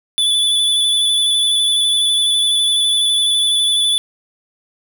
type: tone with vibrato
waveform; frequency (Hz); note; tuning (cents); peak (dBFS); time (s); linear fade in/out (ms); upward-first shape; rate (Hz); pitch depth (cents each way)
square; 3466; A7; -27; -13; 0.18-3.98; 0; square; 12; 13
effects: none